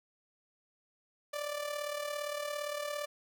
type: tone with amplitude modulation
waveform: sawtooth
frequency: 587.3 Hz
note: D5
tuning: in tune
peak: -29 dBFS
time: 1.33-3.06 s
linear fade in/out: 10 ms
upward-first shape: sine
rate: 37.5 Hz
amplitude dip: 60%
effects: none